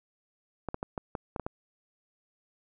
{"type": "clicks", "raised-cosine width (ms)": 1, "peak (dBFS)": -19, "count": 8, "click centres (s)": [0.687, 0.744, 0.829, 0.978, 1.152, 1.362, 1.397, 1.465], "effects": []}